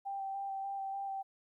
sine tone with vibrato, 784 Hz, G5, in tune, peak -36 dBFS, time 0.05-1.23 s, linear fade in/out 20 ms, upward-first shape square, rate 3.4 Hz, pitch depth 13 cents each way, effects 13-bit

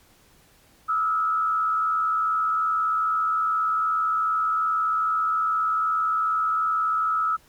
sine tone with frequency modulation, 1298 Hz, E6, 27 cents flat, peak -20 dBFS, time 0.88-7.37 s, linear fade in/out 20 ms, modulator 81.5 Hz, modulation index 0.61, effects pink hiss -57 dBFS RMS until 7.48 s + MP3 96 kbps

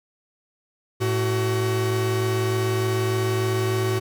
45% pulse tone pair together, 110 / 376.7 Hz, A2 / F#4, 0 / +31 cents, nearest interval octave + major sixth, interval 2131 cents, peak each -23 / -24 dBFS, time 1-4 s, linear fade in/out 20 ms, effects none

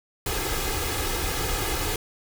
pink noise with comb filter, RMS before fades -27 dBFS, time 0.26-1.96 s, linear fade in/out 2 ms, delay 2.4 ms, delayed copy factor +0.65, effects none

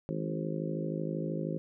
harmonic tone with a mistuned harmonic, 52.9 Hz, G#1, 33 cents sharp, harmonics 3 / 4 / 5 / 6 / 7 / 8 / 9 / 10, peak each -35 / -41 / -41 / -40 / -40 / -43 / -49 / -41 dBFS, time 0.09-1.58 s, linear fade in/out 0 ms, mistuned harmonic 3, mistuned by +23 cents, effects none

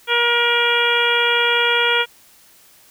harmonic tone, 474.9 Hz, A#4, 32 cents sharp, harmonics 1 / 2 / 3 / 4 / 5 / 6 / 7, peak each -22 / -23 / -20 / -25 / -21 / -24 / -21 dBFS, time 0.07-2.06 s, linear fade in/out 50 ms, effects white hiss -50 dBFS RMS until 2.9 s

